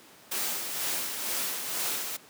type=noise with tremolo; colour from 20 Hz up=white; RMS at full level=-30 dBFS; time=0.31-2.17 s; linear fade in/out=10 ms; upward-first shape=sine; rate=2.1 Hz; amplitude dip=45%; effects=pink hiss -53 dBFS RMS until 2.29 s + high-pass 200 Hz 12 dB/octave